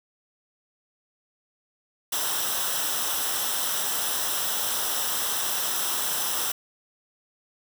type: noise with comb filter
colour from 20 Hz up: white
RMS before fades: -27 dBFS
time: 2.12-6.52 s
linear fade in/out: 5 ms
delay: 0.44 ms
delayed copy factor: -0.65
effects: none